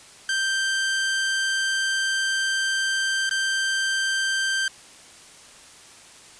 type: tone with dropouts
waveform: sawtooth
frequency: 1568 Hz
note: G6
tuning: in tune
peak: -18 dBFS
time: 0.29-4.68 s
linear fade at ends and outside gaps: 2 ms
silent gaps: 3.294-3.31 s
effects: white hiss -47 dBFS RMS until 6.39 s + resampled to 22050 Hz